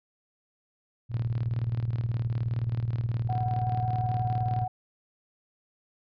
sine tone with tremolo, 116.54 Hz, A#2, in tune, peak -23 dBFS, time 1.09-4.68 s, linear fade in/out 50 ms, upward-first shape square, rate 19 Hz, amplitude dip 65%
sine tone with vibrato, 740 Hz, F#5, in tune, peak -29 dBFS, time 3.29-4.68 s, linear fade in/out 5 ms, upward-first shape triangle, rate 11 Hz, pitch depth 18 cents each way
effects tanh soft clip ceiling -17 dBFS + resampled to 11025 Hz

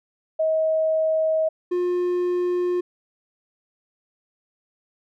sine / triangle tone pair in turn, 635 / 356.4 Hz, D#5 / F4, +35 / +35 cents, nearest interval minor seventh, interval 1000 cents, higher first, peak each -18 dBFS, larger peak neither, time 0.39-1.49 / 1.71-2.81 s, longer neither, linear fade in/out 10 ms, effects none

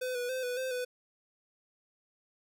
square tone with pitch steps, 507 / 489.3 / 516 / 494 / 519 / 497.6 Hz, B4 / B4 / C5 / B4 / C5 / B4, +45 / -16 / -24 / 0 / -14 / +13 cents, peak -33 dBFS, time 0.01-0.85 s, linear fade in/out 10 ms, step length 140 ms, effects 11-bit

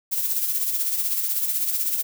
violet noise with tremolo, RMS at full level -22 dBFS, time 0.11-2.03 s, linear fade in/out 20 ms, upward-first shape sine, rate 16 Hz, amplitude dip 50%, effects none

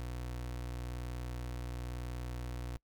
30% pulse tone, 61 Hz, B1, 21 cents flat, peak -36 dBFS, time 0-2.77 s, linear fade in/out 0 ms, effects noise-tail reverb RT60 0.1 s tail -24 dB re dry

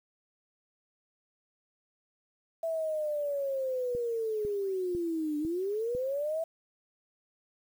sine linear two-way sweep, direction down then up, 662 to 293.7 to 662 Hz, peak -29 dBFS, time 2.63-6.44 s, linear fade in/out 5 ms, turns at 5.38 s
click train, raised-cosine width 3 ms, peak -29 dBFS, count 5, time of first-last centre 3.95-5.95 s, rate 2 Hz
effects 9-bit

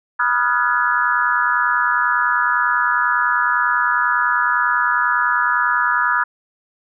sine tone cluster, 979 / 1236 / 1378 / 1468 / 1692 Hz, B5 / D#6 / F6 / F#6 / G#6, -15 / -12 / -24 / -14 / +32 cents, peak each -21 dBFS, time 0.19-6.24 s, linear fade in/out 10 ms, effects none

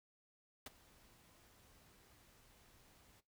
pink noise with ADSR envelope, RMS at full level -45 dBFS, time 0.66-3.21 s, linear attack 3 ms, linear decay 22 ms, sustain -22 dB, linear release 17 ms, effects noise-tail reverb RT60 0.2 s tail -17 dB re dry

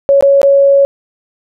sine tone with dropouts, 556 Hz, C#5, 5 cents sharp, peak -4 dBFS, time 0.09-0.85 s, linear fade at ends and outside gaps 0 ms, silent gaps 0.209-0.225 / 0.416-0.431 s, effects none

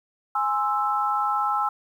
sine chord, Ab augmented, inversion none, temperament equal, 830.6 / 1046.5 / 1318.5 Hz, Ab5 / C6 / E6, 0 / 0 / 0 cents, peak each -25 / -29 / -24 dBFS, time 0.35-1.69 s, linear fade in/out 5 ms, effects 9-bit

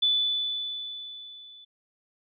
sine tone with level ramp, 3483 Hz, A7, 18 cents flat, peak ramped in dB -19 to -47 dBFS, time 0.02-1.65 s, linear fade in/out 10 ms, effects none

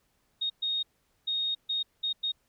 sine tone bursts at uneven times, 3721 Hz, A#7, 4 cents flat, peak -27 dBFS, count 6, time 0.41-0.5 / 0.62-0.83 / 1.27-1.55 / 1.69-1.83 / 2.03-2.13 / 2.23-2.32 s, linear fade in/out 10 ms, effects pink hiss -72 dBFS RMS until 2.48 s

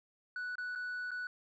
sine tone with dropouts, 1480 Hz, F#6, in tune, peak -34 dBFS, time 0.36-1.27 s, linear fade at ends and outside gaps 2 ms, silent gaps 0.555-0.582 / 0.752-0.757 / 1.108-1.115 s, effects tanh soft clip ceiling -36 dBFS

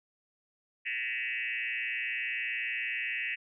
sine tone with frequency modulation, 2273 Hz, C#7, 43 cents sharp, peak -31 dBFS, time 0.85-3.36 s, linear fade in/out 20 ms, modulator 121 Hz, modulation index 4, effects none

